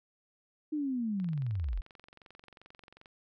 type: linear sweep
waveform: sine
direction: down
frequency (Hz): 311.1 to 34.65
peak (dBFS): -30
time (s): 0.72-1.81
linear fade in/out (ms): 10
type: click train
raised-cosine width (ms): 0.3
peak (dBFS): -37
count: 43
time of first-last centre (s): 1.2-3.058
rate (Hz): 22.6
effects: none